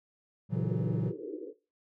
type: chord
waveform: triangle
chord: F# dominant seventh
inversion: first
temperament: equal with one note detuned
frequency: 116.54 / 138.59 / 164.81 / 185.96 Hz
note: A#2 / C#3 / E3 / F#3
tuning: 0 / 0 / 0 / +9 cents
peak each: -32 dBFS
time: 0.49-1.13 s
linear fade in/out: 50 ms
type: band-pass noise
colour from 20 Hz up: pink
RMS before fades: -40 dBFS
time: 0.55-1.53 s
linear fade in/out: 20 ms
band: 300 to 490 Hz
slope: 96 dB/octave
effects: noise-tail reverb RT60 0.3 s tail -17 dB re dry